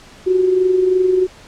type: tone with amplitude modulation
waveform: sine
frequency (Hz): 370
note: F#4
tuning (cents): 0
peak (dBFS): -9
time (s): 0.26-1.27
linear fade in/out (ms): 20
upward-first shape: sine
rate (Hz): 23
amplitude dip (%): 50
effects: pink hiss -42 dBFS RMS until 1.47 s + low-pass 7000 Hz 12 dB/octave